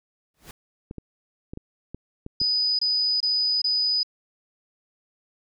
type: noise with exponential growth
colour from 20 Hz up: pink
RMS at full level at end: -38 dBFS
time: 0.34-0.51 s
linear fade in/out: 2 ms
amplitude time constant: 36 ms
type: clicks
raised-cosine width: 3 ms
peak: -22 dBFS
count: 7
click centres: 0.911 / 0.983 / 1.535 / 1.574 / 1.946 / 2.264 / 2.416 s
type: tone bursts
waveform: sine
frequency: 4978 Hz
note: D#8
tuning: in tune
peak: -20 dBFS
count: 4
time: 2.4-4.032 s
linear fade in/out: 5 ms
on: 390 ms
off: 24 ms
effects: none